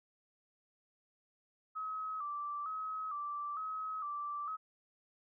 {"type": "tone with vibrato", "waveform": "sine", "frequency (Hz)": 1222, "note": "D#6", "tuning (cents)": -32, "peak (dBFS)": -37, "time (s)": [1.75, 4.57], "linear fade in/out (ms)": 20, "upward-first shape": "square", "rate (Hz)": 1.1, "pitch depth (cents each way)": 76, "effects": []}